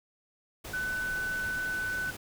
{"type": "tone in noise", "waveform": "sine", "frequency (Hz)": 1500, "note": "F#6", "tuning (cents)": 23, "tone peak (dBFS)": -30, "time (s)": [0.73, 2.11], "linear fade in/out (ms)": 10, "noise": "pink", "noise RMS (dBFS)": -42, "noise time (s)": [0.64, 2.17], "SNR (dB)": 9, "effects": []}